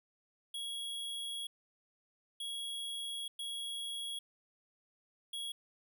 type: tone bursts at uneven times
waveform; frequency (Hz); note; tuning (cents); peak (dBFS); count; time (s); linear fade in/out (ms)
square; 3322; G#7; 0; -39; 4; 0.54-1.47 / 2.4-3.28 / 3.39-4.19 / 5.33-5.52; 5
effects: none